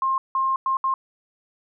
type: tone bursts at uneven times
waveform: sine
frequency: 1063 Hz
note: C6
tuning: 27 cents sharp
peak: -19 dBFS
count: 4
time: 0.02-0.18 / 0.35-0.56 / 0.66-0.77 / 0.84-0.94 s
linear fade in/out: 2 ms
effects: none